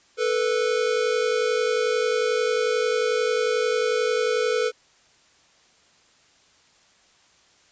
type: tone pair together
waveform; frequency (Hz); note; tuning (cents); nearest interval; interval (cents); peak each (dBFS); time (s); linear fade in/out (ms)
square; 440 / 491.2; A4 / B4; 0 / -9; major second; 191; -24; 0.17-4.72; 50
effects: white hiss -58 dBFS RMS until 7.71 s + resampled to 16000 Hz